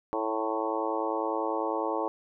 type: harmonic tone with a mistuned harmonic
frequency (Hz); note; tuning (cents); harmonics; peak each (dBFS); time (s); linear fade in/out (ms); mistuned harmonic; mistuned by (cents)
110; A2; 0; 3 / 4 / 5 / 6 / 7 / 8 / 9 / 10; -34 / -34 / -34 / -39 / -37 / -34 / -39 / -37; 0.13-2.08; 0; 8; +16
effects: none